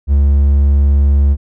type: tone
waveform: triangle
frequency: 70.4 Hz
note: C#2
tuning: 27 cents sharp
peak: -5 dBFS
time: 0.07-1.37 s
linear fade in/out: 50 ms
effects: none